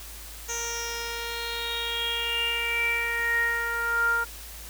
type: tone with low-pass filter sweep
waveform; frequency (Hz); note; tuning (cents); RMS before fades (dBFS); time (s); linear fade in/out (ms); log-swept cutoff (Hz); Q
10% pulse; 467.3; A#4; +4; -28; 0.48-4.25; 20; 6400 to 1300; 9.4
effects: added 54 Hz sine -43 dBFS peak until 4.69 s + white hiss -43 dBFS RMS until 4.69 s